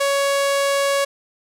sawtooth tone with low-pass filter, 558 Hz, C#5, 11 cents sharp, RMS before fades -19 dBFS, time 0-1.05 s, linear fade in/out 10 ms, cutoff 11000 Hz, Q 1, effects none

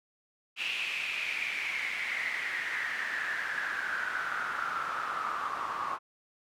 pink noise with band-pass filter sweep, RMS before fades -34 dBFS, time 0.56-5.99 s, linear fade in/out 50 ms, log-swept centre 2700 to 1100 Hz, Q 7.5, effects none

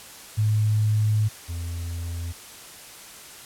sine / triangle tone pair in turn, 107.1 / 85.21 Hz, A2 / F2, -46 / -42 cents, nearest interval major third, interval 396 cents, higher first, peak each -18 / -26 dBFS, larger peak first, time 0.37-1.29 / 1.48-2.33 s, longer first, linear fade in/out 20 ms, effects white hiss -43 dBFS RMS until 3.45 s + low-pass 12000 Hz 12 dB/octave

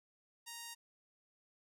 5% pulse tone, 934 Hz, A#5, 3 cents sharp, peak -34 dBFS, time 0.46-0.75 s, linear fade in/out 20 ms, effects none

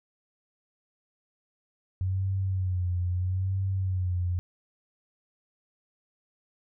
sine tone with vibrato, 92.5 Hz, F#2, in tune, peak -25 dBFS, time 2.01-4.39 s, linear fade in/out 0 ms, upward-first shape sine, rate 0.77 Hz, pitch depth 68 cents each way, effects none

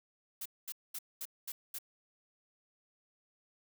blue noise bursts, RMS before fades -41 dBFS, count 6, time 0.41-1.786 s, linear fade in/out 5 ms, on 46 ms, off 220 ms, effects none

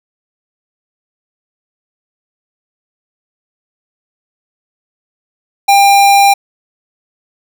square tone, 798 Hz, G5, 31 cents sharp, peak -5 dBFS, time 5.68-6.34 s, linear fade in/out 10 ms, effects none

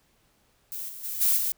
violet noise with level steps, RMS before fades -35 / -41 / -33 / -22 / -27 dBFS, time 0.72-1.52 s, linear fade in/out 0 ms, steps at 0.88 / 1.03 / 1.2 / 1.36 s, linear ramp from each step 20 ms, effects pink hiss -66 dBFS RMS until 1.57 s

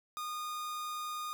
45% pulse tone, 1225 Hz, D#6, 27 cents flat, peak -37 dBFS, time 0.17-1.33 s, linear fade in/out 0 ms, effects none

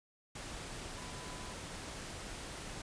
sine tone in noise, 1000 Hz, B5, 21 cents sharp, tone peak -54 dBFS, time 0.97-1.53 s, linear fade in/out 5 ms, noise pink, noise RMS -45 dBFS, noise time 0.35-2.82 s, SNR -12 dB, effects resampled to 22050 Hz

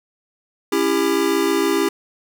square chord, C# diminished, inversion none, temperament just, 277.2 / 332.6 / 399.1 Hz, C#4 / E4 / G4, 0 / +16 / +31 cents, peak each -24 / -21 / -20 dBFS, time 0.72-1.89 s, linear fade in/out 5 ms, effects none

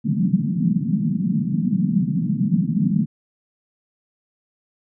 pink band-pass noise, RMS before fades -20 dBFS, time 0.04-3.06 s, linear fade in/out 20 ms, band 150 to 230 Hz, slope 48 dB/octave, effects none

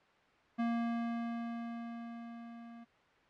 square tone with level ramp, 233.3 Hz, A#3, 2 cents sharp, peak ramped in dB -31 to -50 dBFS, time 0.58-2.85 s, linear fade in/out 20 ms, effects white hiss -65 dBFS RMS until 3.29 s + low-pass 2000 Hz 12 dB/octave

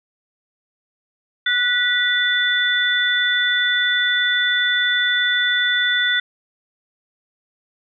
sine tone cluster, 1475 / 1948 / 3500 Hz, F#6 / B6 / A7, -6 / -24 / -10 cents, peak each -20 dBFS, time 1.46-6.2 s, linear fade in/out 5 ms, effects none

